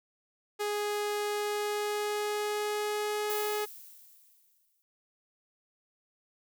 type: tone with pitch glide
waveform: sawtooth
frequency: 415.3 to 420.4 Hz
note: G#4 to G#4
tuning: 0 to +21 cents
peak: -26 dBFS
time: 0.59-3.66 s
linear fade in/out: 20 ms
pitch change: +21 cents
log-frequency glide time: 1.26-3.31 s
type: noise with exponential decay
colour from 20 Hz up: violet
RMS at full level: -36 dBFS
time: 3.3-4.82 s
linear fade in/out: 0 ms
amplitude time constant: 330 ms
effects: none